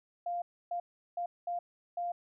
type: tone bursts at uneven times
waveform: sine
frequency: 698.5 Hz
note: F5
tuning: in tune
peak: -32 dBFS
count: 5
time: 0.26-0.42 / 0.71-0.8 / 1.17-1.26 / 1.47-1.59 / 1.97-2.12 s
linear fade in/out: 5 ms
effects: none